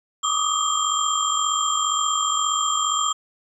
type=tone cluster; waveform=sine; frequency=1157 / 1199 / 1254 / 3205 / 7350 Hz; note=D6 / D6 / D#6 / G7 / A#8; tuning=-26 / +36 / +13 / +38 / -25 cents; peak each=-26 dBFS; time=0.23-3.13 s; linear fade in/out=10 ms; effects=9-bit